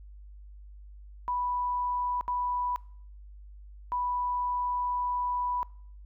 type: tone bursts at uneven times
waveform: sine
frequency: 986 Hz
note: B5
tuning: 3 cents flat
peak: -27 dBFS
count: 3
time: 1.28-2.21 / 2.28-2.76 / 3.92-5.63 s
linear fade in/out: 0 ms
effects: noise-tail reverb RT60 0.6 s tail -23 dB re dry + added 50 Hz sine -45 dBFS peak until 6.05 s